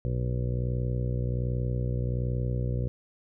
harmonic tone, 61.3 Hz, B1, 12 cents flat, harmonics 1 / 2 / 3 / 4 / 5 / 6 / 7 / 8 / 9, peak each -31 / -28 / -38 / -43 / -46 / -42 / -48 / -40 / -46 dBFS, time 0.05-2.88 s, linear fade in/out 0 ms, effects none

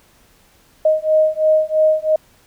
sine beating tone pair, 622.3 / 625.3 Hz, D#5 / D#5, 0 / +8 cents, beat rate 3 Hz, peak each -15 dBFS, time 0.85-2.16 s, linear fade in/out 5 ms, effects pink hiss -53 dBFS RMS until 2.46 s

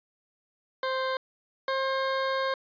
20% pulse tone pair in turn, 523.3 / 533.1 Hz, C5 / C5, 0 / +32 cents, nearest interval unison, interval 32 cents, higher second, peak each -22 / -21 dBFS, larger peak second, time 0.83-1.17 / 1.68-2.54 s, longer second, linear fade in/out 2 ms, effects resampled to 11025 Hz

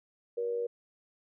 sine tone with amplitude modulation, 474.1 Hz, A#4, 29 cents sharp, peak -27 dBFS, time 0.37-0.67 s, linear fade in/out 10 ms, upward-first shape sine, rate 100 Hz, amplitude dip 60%, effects none

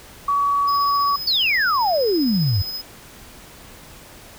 sine tone, 1133 Hz, C#6, 37 cents sharp, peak -16 dBFS, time 0.28-1.16 s, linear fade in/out 5 ms
square tone with tremolo, 5060 Hz, D#8, 28 cents sharp, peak -25 dBFS, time 0.67-2.82 s, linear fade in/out 20 ms, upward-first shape triangle, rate 15 Hz, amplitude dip 45%
sine exponential sweep, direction down, 4699 to 88.2 Hz, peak -16 dBFS, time 1.27-2.62 s, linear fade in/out 5 ms
effects pink hiss -43 dBFS RMS until 4.38 s

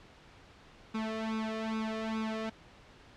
sawtooth tone with flanger, 220.5 Hz, A3, 4 cents sharp, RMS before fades -35 dBFS, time 0.94-2.5 s, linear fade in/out 10 ms, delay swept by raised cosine 0.8 to 1.68 ms, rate 2.4 Hz, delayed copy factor +1, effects pink hiss -56 dBFS RMS until 3.16 s + low-pass 4000 Hz 12 dB/octave

